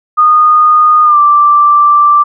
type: tone with pitch glide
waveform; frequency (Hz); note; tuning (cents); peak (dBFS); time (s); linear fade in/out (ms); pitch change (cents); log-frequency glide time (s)
sine; 1229 to 1174.2; D#6 to D6; -22 to -1; -3; 0.17-2.24; 20; -79; 1.04-1.18
effects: none